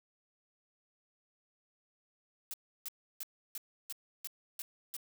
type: noise bursts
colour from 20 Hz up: blue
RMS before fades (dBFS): -41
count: 8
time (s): 2.51-4.966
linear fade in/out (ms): 0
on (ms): 27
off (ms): 320
effects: none